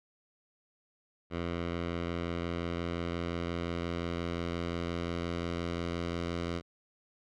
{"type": "tone with low-pass filter sweep", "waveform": "10% pulse", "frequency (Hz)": 85.7, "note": "F2", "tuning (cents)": -32, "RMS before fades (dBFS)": -35, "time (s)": [1.3, 6.62], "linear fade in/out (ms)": 50, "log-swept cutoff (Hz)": [3000, 4600], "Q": 0.94, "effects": []}